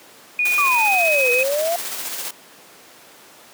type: tone with pitch glide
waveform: sine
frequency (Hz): 2456 to 2534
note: D#7 to D#7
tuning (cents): -23 to +31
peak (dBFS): -16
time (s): 0.39-1.43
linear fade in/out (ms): 2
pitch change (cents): +54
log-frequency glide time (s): 0.62-1.07
type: noise with tremolo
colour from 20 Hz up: white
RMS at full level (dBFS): -27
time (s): 0.45-2.31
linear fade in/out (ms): 5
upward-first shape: square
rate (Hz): 15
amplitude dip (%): 30
type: exponential two-way sweep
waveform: sine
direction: down then up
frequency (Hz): 1200 to 479.1 to 701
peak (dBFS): -18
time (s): 0.58-1.76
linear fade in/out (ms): 2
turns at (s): 1.31
effects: pink hiss -45 dBFS RMS until 3.53 s + high-pass 300 Hz 12 dB/octave